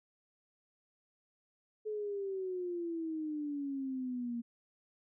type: exponential sweep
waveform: sine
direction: down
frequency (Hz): 432.4 to 233.1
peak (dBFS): -35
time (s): 1.85-4.42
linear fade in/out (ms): 20
effects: none